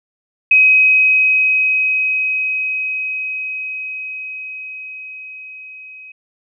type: tone with level ramp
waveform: sine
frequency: 2532 Hz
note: D#7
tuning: 30 cents sharp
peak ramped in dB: -6 to -34 dBFS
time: 0.51-6.12 s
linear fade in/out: 5 ms
effects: none